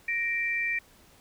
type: tone pair together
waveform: sine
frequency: 1866.1 / 2349 Hz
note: A#6 / D7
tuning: +1 / 0 cents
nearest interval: major third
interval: 399 cents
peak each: -30 / -28 dBFS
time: 0.08-0.79 s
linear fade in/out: 5 ms
effects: pink hiss -58 dBFS RMS until 1.2 s